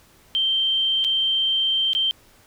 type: tone with dropouts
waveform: sine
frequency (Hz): 3136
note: G7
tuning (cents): 0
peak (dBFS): -18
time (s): 0.35-2.11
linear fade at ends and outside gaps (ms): 0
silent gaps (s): 1.042-1.047 / 1.933-1.95
effects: pink hiss -54 dBFS RMS until 2.46 s

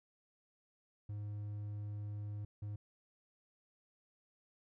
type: tone bursts at uneven times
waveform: triangle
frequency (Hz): 103.83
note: G#2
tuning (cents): 0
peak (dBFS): -38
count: 2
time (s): 1.09-2.45 / 2.62-2.76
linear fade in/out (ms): 5
effects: none

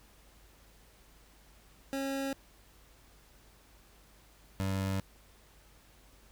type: tone pair in turn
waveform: 25% pulse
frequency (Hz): 272.4 / 96.31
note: C#4 / G2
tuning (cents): -30 / -30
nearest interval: octave + tritone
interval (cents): 1800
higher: first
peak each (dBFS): -29 / -27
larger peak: second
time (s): 1.93-2.33 / 4.6-5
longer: neither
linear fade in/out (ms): 0
effects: added 50 Hz sine -61 dBFS peak until 6.31 s + pink hiss -62 dBFS RMS until 6.31 s

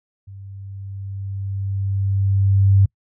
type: tone with level ramp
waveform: sine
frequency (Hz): 98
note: G2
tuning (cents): 0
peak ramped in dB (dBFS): -35 to -9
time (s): 0.27-2.86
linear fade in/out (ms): 10
effects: noise-tail reverb RT60 0.1 s tail -26 dB re dry

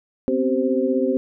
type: tone cluster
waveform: sine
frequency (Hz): 252.8 / 268.7 / 385.5 / 521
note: B3 / C4 / G4 / C5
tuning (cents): +41 / +46 / -29 / -7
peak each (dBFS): -23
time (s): 0.28-1.17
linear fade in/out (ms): 0
effects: none

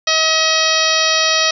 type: harmonic tone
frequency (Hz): 637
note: D#5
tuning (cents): +41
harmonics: 1 / 2 / 3 / 4 / 5 / 6 / 7 / 8 / 9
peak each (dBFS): -21 / -21 / -21 / -21 / -21 / -21 / -21 / -21 / -21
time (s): 0.07-1.51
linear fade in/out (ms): 5
effects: none

